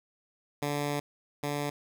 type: tone pair in turn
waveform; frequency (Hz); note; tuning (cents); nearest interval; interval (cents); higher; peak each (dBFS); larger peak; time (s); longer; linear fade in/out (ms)
10% pulse; 145.2 / 145.2; D3 / D3; -19 / -19; unison; 0; neither; -21 / -22; first; 0.62-1 / 1.43-1.7; first; 5
effects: none